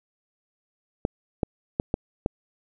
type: clicks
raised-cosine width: 2 ms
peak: -9 dBFS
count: 5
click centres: 1.051 / 1.432 / 1.799 / 1.941 / 2.261 s
effects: none